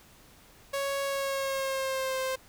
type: tone with pitch glide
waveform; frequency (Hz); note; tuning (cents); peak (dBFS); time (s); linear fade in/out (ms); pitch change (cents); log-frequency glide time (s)
sawtooth; 554.4 to 523.3; C#5 to C5; 0 to 0; -25; 0.73-2.36; 10; -100; 1.04-2.19
effects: pink hiss -56 dBFS RMS until 2.48 s